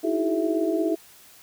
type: tone cluster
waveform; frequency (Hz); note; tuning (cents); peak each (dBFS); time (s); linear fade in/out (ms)
sine; 310.8 / 327.5 / 375.6 / 421.6 / 659; D#4 / E4 / F#4 / G#4 / E5; -2 / -11 / +26 / +26 / -1; -31 / -24 / -29 / -29 / -29; 0.03-0.96; 20
effects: white hiss -51 dBFS RMS until 1.42 s